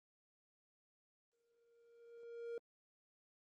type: tone with exponential growth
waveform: triangle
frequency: 468.1 Hz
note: A#4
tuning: 7 cents sharp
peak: -39 dBFS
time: 1.33-2.58 s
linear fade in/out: 2 ms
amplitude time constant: 270 ms
effects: Opus 24 kbps